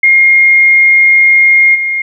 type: tone with level steps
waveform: sine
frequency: 2133 Hz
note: C7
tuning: 33 cents sharp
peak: -3 / -11 dBFS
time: 0.03-2.02 s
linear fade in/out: 5 ms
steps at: 1.74 s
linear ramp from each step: 20 ms
effects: none